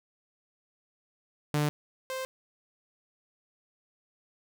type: tone pair in turn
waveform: sawtooth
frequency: 148.6 / 522.6 Hz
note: D3 / C5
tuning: +21 / -2 cents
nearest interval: octave + minor seventh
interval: 2177 cents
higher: second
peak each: -21 / -29 dBFS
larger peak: first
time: 1.54-1.69 / 2.1-2.25 s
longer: neither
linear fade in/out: 0 ms
effects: none